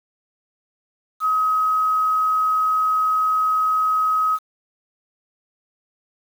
sine tone with quantisation, 1269 Hz, D#6, 34 cents sharp, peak -16 dBFS, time 1.2-4.39 s, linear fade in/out 50 ms, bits 7, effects none

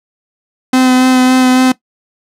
45% pulse tone with vibrato, 256 Hz, C4, 38 cents flat, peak -6 dBFS, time 0.73-1.72 s, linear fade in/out 5 ms, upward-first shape sine, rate 3.6 Hz, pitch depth 14 cents each way, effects noise-tail reverb RT60 0.1 s tail -18 dB re dry + low-pass 11000 Hz 12 dB/octave

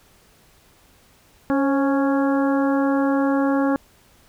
harmonic tone with a mistuned harmonic, 277.2 Hz, C#4, in tune, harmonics 1 / 2 / 3 / 4 / 5 / 6, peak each -18 / -24 / -28 / -30 / -32 / -34 dBFS, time 1.5-3.76 s, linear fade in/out 0 ms, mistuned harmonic 2, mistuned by -45 cents, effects pink hiss -55 dBFS RMS until 4.28 s

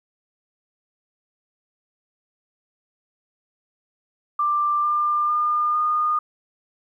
sine tone with pitch steps, 1183 / 1196.1 / 1209.3 / 1222.6 Hz, D6 / D6 / D#6 / D#6, +12 / +31 / -50 / -31 cents, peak -18 dBFS, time 4.39-6.19 s, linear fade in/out 5 ms, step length 450 ms, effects 10-bit

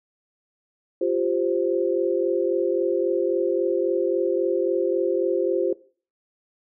sine chord, F suspended second, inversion none, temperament just, 349.2 / 392.9 / 523.8 Hz, F4 / G4 / C5, 0 / +4 / +2 cents, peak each -23 / -25 / -25 dBFS, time 1.01-5.73 s, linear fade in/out 5 ms, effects noise-tail reverb RT60 0.4 s tail -18 dB re dry

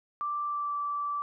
sine tone with pitch glide, 1174.7 to 1161.9 Hz, D6 to D6, 0 to -19 cents, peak -29 dBFS, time 0.21-1.22 s, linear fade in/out 0 ms, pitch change -19 cents, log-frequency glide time 0.45-0.75 s, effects none

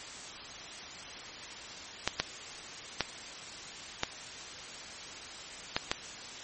clicks, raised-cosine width 0.2 ms, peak -9 dBFS, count 6, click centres 2.076 / 2.2 / 3.007 / 4.034 / 5.765 / 5.915 s, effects white hiss -44 dBFS RMS until 6.43 s + MP3 32 kbps

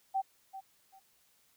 sine tone with echo, 773 Hz, G5, 24 cents flat, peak -28 dBFS, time 0.14-0.22 s, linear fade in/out 20 ms, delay 390 ms, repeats 2, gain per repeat -13 dB, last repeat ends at 1 s, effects white hiss -69 dBFS RMS until 1.56 s

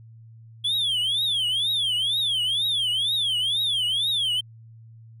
triangle tone with vibrato, 3322 Hz, G#7, in tune, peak -20 dBFS, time 0.64-4.41 s, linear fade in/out 10 ms, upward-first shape triangle, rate 2.1 Hz, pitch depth 260 cents each way, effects added 113 Hz sine -44 dBFS peak until 5.2 s

